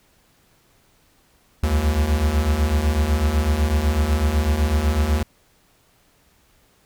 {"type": "beating tone pair", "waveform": "square", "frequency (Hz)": [68.6, 76.6], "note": ["C#2", "D#2"], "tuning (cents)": [-17, -27], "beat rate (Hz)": 8, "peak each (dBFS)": [-23, -19], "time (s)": [1.63, 5.23], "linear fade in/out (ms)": 5, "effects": ["pink hiss -59 dBFS RMS until 6.85 s"]}